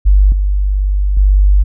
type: tone with level steps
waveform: sine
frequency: 49 Hz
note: G1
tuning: in tune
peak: -4 / -10 / -5 dBFS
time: 0.05-1.64 s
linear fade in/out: 20 ms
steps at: 0.32 / 1.17 s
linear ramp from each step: 2 ms
effects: none